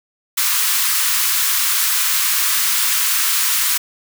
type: high-pass noise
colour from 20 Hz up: white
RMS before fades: -17 dBFS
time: 0.37-3.78 s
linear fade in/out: 10 ms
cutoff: 1000 Hz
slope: 48 dB/octave
effects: none